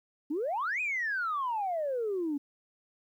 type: exponential two-way sweep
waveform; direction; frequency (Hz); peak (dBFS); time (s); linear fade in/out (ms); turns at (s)
sine; up then down; 276.1 to 2550 to 276.1; -28; 0.3-2.38; 10; 0.81
effects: tanh soft clip ceiling -25 dBFS + 11-bit